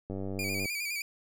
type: click train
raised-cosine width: 2 ms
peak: -24 dBFS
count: 55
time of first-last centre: 0.1-0.657 s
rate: 97 Hz
type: tone with vibrato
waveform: sawtooth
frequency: 2349 Hz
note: D7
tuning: in tune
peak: -29 dBFS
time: 0.39-1.02 s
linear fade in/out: 2 ms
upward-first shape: square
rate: 9.7 Hz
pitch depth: 49 cents each way
effects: none